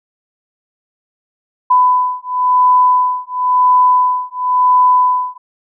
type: beating tone pair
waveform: sine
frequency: 1000 / 1000.96 Hz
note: B5 / B5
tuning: +21 / +23 cents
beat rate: 0.96 Hz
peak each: -12 dBFS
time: 1.7-5.38 s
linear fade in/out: 10 ms
effects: none